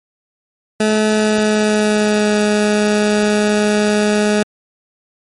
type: tone with pitch glide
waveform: 20% pulse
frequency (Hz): 214.9 to 209.7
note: A3 to G#3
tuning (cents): -41 to +17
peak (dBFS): -7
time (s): 0.8-4.43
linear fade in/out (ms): 5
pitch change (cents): -42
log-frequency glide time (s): 1.05-2.4
effects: MP3 48 kbps